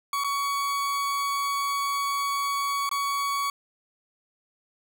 40% pulse tone with dropouts, 1124 Hz, C#6, 24 cents sharp, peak -24 dBFS, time 0.13-3.5 s, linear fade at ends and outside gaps 2 ms, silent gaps 0.238-0.244 / 2.892-2.913 s, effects none

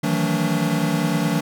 square tone cluster, 156.1 / 165.9 / 184.5 / 222.9 / 287.6 Hz, D#3 / E3 / F#3 / A3 / D4, +6 / +11 / -5 / +23 / -36 cents, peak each -26 dBFS, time 0.03-1.41 s, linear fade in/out 10 ms, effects none

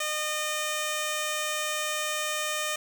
5% pulse tone with notch filter, 610 Hz, D#5, 34 cents flat, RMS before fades -30 dBFS, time 0-2.76 s, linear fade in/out 5 ms, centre 4600 Hz, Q 1.7, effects 8-bit

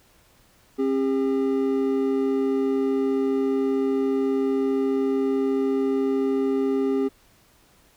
triangle tone pair together, 268.5 / 402.3 Hz, C4 / G4, +45 / +45 cents, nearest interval perfect fifth, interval 700 cents, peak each -21 dBFS, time 0.78-7.09 s, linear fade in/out 20 ms, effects pink hiss -58 dBFS RMS until 7.96 s

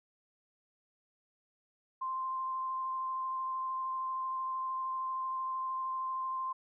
sine tone with vibrato, 1046 Hz, C6, 1 cent flat, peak -33 dBFS, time 2.01-6.53 s, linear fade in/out 10 ms, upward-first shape sine, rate 13 Hz, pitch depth 9 cents each way, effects none

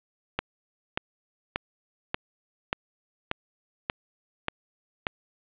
click train, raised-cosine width 0.3 ms, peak -9 dBFS, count 9, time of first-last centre 0.39-5.068 s, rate 1.71 Hz, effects resampled to 8000 Hz + 7-bit

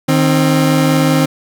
30% pulse tone pair together, 155 / 264.5 Hz, D#3 / C4, -6 / +19 cents, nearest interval major sixth, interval 925 cents, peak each -10 dBFS, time 0.08-1.26 s, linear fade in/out 10 ms, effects none

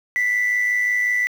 sine tone pair together, 1975.5 / 2081 Hz, B6 / C7, 0 / -10 cents, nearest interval minor second, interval 90 cents, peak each -16 / -26 dBFS, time 0.16-1.27 s, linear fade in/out 0 ms, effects tanh soft clip ceiling -14 dBFS + 7-bit

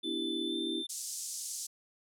triangle tone with pitch glide, 3520 to 3565 Hz, A7 to A7, 0 to +22 cents, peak -35 dBFS, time 0.03-0.87 s, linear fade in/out 10 ms, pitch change +22 cents, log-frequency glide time 0.45-0.56 s
sine chord, E minor seventh, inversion second, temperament equal, 246.9 / 293.7 / 329.6 / 392 Hz, B3 / D4 / E4 / G4, 0 / 0 / 0 / 0 cents, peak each -41 / -41 / -36 / -41 dBFS, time 0.03-0.84 s, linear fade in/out 50 ms
pink band-pass noise, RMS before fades -40 dBFS, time 0.89-1.67 s, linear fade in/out 10 ms, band 5700 to 9800 Hz, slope 24 dB/octave
effects none

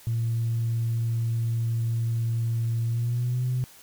sine tone with pitch glide, 115.3 to 126.46 Hz, A#2 to B2, -19 to +41 cents, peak -22 dBFS, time 0.07-3.64 s, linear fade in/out 0 ms, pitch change +160 cents, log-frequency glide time 2.87-3.45 s, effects tanh soft clip ceiling -19 dBFS + white hiss -51 dBFS RMS until 3.82 s

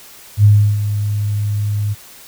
sine tone with ADSR envelope, 103.83 Hz, G#2, in tune, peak -4 dBFS, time 0.37-1.95 s, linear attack 71 ms, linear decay 330 ms, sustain -11 dB, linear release 29 ms, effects white hiss -40 dBFS RMS until 2.27 s

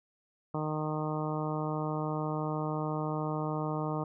harmonic tone, 153.8 Hz, D#3, 20 cents flat, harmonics 1 / 2 / 3 / 4 / 5 / 6 / 7 / 8, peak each -34 / -37 / -39 / -40 / -41 / -42 / -42 / -43 dBFS, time 0.54-4.04 s, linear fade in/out 5 ms, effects none

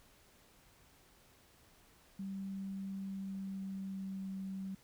sine tone with pitch glide, 194.2 to 191.97 Hz, G3 to G3, -16 to -36 cents, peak -39 dBFS, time 2.19-4.75 s, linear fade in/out 5 ms, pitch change -20 cents, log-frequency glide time 3.02-4.36 s, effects pink hiss -65 dBFS RMS until 4.83 s

